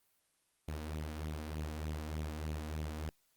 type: tone with flanger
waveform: sawtooth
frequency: 77 Hz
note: D#2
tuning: 17 cents flat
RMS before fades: -40 dBFS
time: 0.68-3.09 s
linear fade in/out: 0 ms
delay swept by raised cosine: 0.29 to 4.19 ms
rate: 3.3 Hz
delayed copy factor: +0.6
effects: white hiss -75 dBFS RMS until 3.36 s + Opus 32 kbps